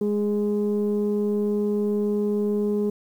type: tone pair together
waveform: sine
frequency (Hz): 207.7 / 414.5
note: G#3 / G#4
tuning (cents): 0 / -3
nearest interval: octave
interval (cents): 1197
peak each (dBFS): -22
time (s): 0.01-2.9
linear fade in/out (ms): 5
effects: tanh soft clip ceiling -16 dBFS + 9-bit